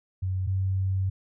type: tone pair in turn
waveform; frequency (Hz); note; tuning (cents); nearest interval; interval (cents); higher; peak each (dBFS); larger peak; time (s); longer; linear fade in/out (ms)
sine; 93.6 / 95.24; F#2 / G2; +20 / -49; unison; 31; second; -25 / -23; second; 0.22-0.47 / 0.47-1.1; second; 10
effects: none